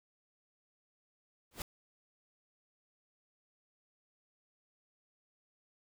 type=noise with exponential growth; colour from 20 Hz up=pink; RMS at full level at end=-35 dBFS; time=1.51-1.62 s; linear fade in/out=2 ms; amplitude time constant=23 ms; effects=none